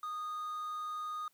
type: tone with quantisation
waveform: triangle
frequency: 1236 Hz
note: D#6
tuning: 12 cents flat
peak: -35 dBFS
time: 0.03-1.28 s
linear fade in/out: 2 ms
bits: 10
effects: white hiss -73 dBFS RMS until 1.33 s